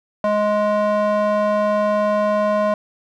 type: tone with band-pass filter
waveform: square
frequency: 209.3 Hz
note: G#3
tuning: 14 cents sharp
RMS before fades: -18 dBFS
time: 0.24-2.74 s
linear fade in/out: 2 ms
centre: 780 Hz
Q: 3.5
effects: none